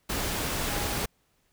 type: tone in noise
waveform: sine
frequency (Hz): 821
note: G#5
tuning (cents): -20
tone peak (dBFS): -40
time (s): 0.69-0.97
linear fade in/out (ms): 10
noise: pink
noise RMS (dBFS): -30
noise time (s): 0.09-1.06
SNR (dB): -13
effects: pink hiss -70 dBFS RMS until 1.52 s